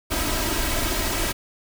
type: noise with comb filter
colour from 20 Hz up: pink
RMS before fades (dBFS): -24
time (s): 0.1-1.33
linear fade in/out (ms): 20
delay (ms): 3.1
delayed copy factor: +0.6
effects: none